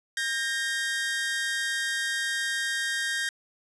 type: tone pair together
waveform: sawtooth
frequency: 1600.2 / 1859 Hz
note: G6 / A#6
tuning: +35 / -5 cents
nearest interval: minor third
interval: 260 cents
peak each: -26 dBFS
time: 0.17-3.29 s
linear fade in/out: 2 ms
effects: resampled to 24000 Hz